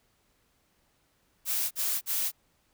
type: noise bursts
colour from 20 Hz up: blue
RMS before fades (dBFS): -29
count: 3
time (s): 1.45-2.318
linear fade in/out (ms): 50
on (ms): 260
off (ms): 44
effects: pink hiss -70 dBFS RMS until 2.73 s